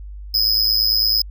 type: tone with amplitude modulation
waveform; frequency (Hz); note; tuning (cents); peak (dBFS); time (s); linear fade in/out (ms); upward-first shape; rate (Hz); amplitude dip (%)
square; 5070; D#8; +32; -11; 0.34-1.22; 5; sine; 109; 95
effects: added 50 Hz sine -31 dBFS peak until 1.3 s